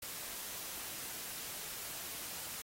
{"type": "noise", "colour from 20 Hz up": "white", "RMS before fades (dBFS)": -44, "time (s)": [0.02, 2.62], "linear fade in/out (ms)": 5, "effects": ["AAC 48 kbps"]}